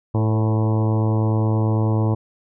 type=harmonic tone with a mistuned harmonic; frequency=109.2 Hz; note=A2; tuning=13 cents flat; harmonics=1 / 2 / 3 / 4 / 5 / 6 / 7 / 8 / 9 / 10; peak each=-17 / -26 / -26 / -30 / -32 / -36 / -36 / -35 / -35 / -41 dBFS; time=0.14-2.15 s; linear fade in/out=10 ms; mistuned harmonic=4; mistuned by=+26 cents; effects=none